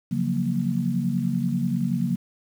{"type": "chord", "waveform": "sine", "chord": "Gb major seventh", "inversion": "second", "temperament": "equal", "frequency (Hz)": [138.59, 174.61, 185, 233.1], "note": ["Db3", "F3", "Gb3", "Bb3"], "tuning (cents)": [0, 0, 0, 0], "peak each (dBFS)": [-28, -28, -27, -26], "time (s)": [0.11, 2.16], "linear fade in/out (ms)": 10, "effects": ["8-bit"]}